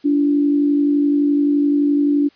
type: tone pair together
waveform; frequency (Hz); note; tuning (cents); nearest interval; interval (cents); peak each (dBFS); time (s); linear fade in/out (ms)
sine; 288 / 339.7; D4 / F4; -34 / -48; minor third; 286; -13 / -24; 0.04-2.29; 20
effects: white hiss -54 dBFS RMS until 2.35 s + resampled to 11025 Hz